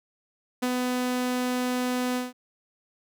sawtooth tone with ADSR envelope, 250 Hz, B3, 21 cents sharp, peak -19 dBFS, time 0.62-2.33 s, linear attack 12 ms, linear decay 48 ms, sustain -2 dB, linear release 170 ms, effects none

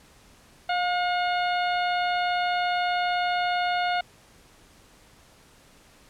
harmonic tone with a mistuned harmonic, 719 Hz, F#5, 50 cents flat, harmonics 1 / 2 / 3 / 4 / 5 / 6, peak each -24 / -30 / -34 / -36 / -38 / -40 dBFS, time 0.69-4.01 s, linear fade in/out 5 ms, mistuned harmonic 1, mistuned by -18 cents, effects pink hiss -55 dBFS RMS until 6.09 s + low-pass 11000 Hz 12 dB/octave

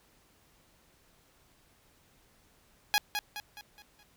10% pulse tone with echo, 830.6 Hz, G#5, in tune, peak -15 dBFS, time 2.94-2.98 s, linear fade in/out 0 ms, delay 210 ms, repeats 5, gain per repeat -7 dB, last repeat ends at 4.03 s, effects pink hiss -65 dBFS RMS until 4.16 s

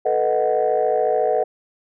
sine chord, B dominant seventh, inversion third, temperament equal, 440 / 493.9 / 622.3 / 740 Hz, A4 / B4 / D#5 / F#5, 0 / 0 / 0 / 0 cents, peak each -21 dBFS, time 0.05-1.44 s, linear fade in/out 10 ms, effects tanh soft clip ceiling -9 dBFS

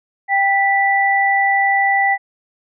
sine tone pair together, 789 / 1970.4 Hz, G5 / B6, +11 / -5 cents, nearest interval octave + major third, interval 1584 cents, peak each -15 dBFS, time 0.28-2.18 s, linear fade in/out 50 ms, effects none

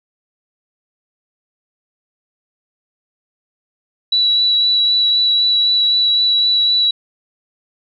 sine tone with vibrato, 3929 Hz, B7, 10 cents flat, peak -11 dBFS, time 4.12-6.91 s, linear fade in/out 5 ms, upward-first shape sine, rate 3.9 Hz, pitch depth 12 cents each way, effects none

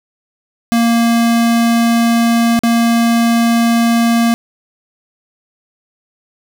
square tone with dropouts, 232.5 Hz, A#3, 4 cents flat, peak -10 dBFS, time 0.72-4.34 s, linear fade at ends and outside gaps 0 ms, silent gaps 2.591-2.635 s, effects none

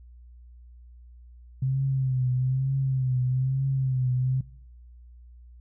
sine tone with vibrato, 130.81 Hz, C3, in tune, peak -22 dBFS, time 1.62-4.41 s, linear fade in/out 5 ms, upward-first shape triangle, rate 1.1 Hz, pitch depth 72 cents each way, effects noise-tail reverb RT60 0.8 s tail -22 dB re dry + added 60 Hz sine -46 dBFS peak until 5.6 s

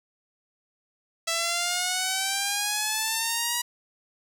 5% pulse exponential sweep, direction up, 659.3 to 967 Hz, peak -13 dBFS, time 1.27-3.62 s, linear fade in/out 10 ms, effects none

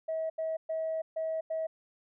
sine tone bursts at uneven times, 642 Hz, E5, 46 cents flat, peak -29 dBFS, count 5, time 0.08-0.3 / 0.38-0.57 / 0.69-1.02 / 1.16-1.41 / 1.5-1.67 s, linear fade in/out 10 ms, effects tanh soft clip ceiling -26 dBFS

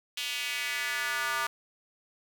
square tone with high-pass filter sweep, 132.7 Hz, C3, 25 cents sharp, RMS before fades -32 dBFS, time 0.17-1.47 s, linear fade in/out 5 ms, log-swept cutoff 3000 to 1200 Hz, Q 2.6, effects none

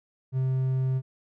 triangle tone, 130.81 Hz, C3, in tune, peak -21 dBFS, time 0.32-1.02 s, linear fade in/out 50 ms, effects none

